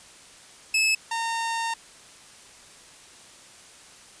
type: tone pair in turn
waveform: sawtooth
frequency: 2599 / 915.7 Hz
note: E7 / A#5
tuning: -25 / -31 cents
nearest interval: octave + tritone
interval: 1806 cents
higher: first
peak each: -16 / -22 dBFS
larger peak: first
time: 0.74-0.95 / 1.11-1.74 s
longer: second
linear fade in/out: 5 ms
effects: white hiss -49 dBFS RMS until 4.2 s + resampled to 22050 Hz